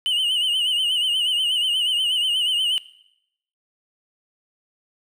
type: tone with vibrato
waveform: triangle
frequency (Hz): 2960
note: F#7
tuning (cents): 0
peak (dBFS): -17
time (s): 0.06-2.78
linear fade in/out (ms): 0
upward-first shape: sine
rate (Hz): 8.3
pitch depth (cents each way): 83
effects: noise-tail reverb RT60 0.8 s tail -19 dB re dry